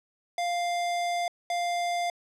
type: tone pair in turn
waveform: square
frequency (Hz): 698.5 / 698.5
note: F5 / F5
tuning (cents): 0 / 0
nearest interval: unison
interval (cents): 0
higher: neither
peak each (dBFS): -27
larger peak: neither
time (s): 0.38-1.28 / 1.5-2.1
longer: first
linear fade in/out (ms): 2
effects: low-pass 8000 Hz 12 dB/octave